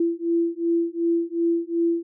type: beating tone pair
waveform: sine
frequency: 335.8 / 338.5 Hz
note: E4 / E4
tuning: +32 / +46 cents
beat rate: 2.7 Hz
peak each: -23 dBFS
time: 0-2.03 s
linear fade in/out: 5 ms
effects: none